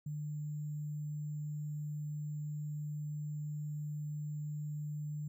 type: tone with sample-and-hold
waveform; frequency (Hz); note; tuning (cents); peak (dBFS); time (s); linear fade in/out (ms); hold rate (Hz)
sine; 149.5; D3; +31; -37; 0.06-5.28; 5; 7350
effects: none